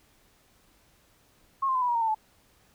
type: tone with pitch steps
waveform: sine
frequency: 1084 / 1050.1 / 1017.3 / 985.5 / 954.6 / 924.8 / 895.9 / 867.9 Hz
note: C#6 / C6 / C6 / B5 / A#5 / A#5 / A5 / A5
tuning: -39 / +6 / -49 / -4 / +41 / -14 / +31 / -24 cents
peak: -23 dBFS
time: 1.62-2.148 s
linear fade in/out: 10 ms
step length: 66 ms
effects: pink hiss -63 dBFS RMS until 2.74 s